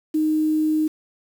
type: tone with quantisation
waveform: sine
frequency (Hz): 310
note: D#4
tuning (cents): -6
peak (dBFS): -17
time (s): 0.14-0.88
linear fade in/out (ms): 10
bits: 7
effects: none